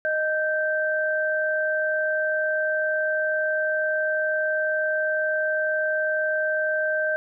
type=tone pair together; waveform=sine; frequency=619.9 / 1562 Hz; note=D#5 / G6; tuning=-7 / -7 cents; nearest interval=octave + major third; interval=1600 cents; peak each=-24 dBFS; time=0.05-7.16 s; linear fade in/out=0 ms; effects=none